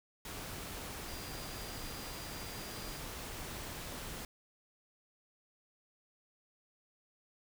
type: tone in noise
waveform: sine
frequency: 4800 Hz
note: D8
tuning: 37 cents sharp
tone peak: -53 dBFS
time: 1.08-2.99 s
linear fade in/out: 2 ms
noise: pink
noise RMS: -44 dBFS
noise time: 0.25-4.25 s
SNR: -12 dB
effects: none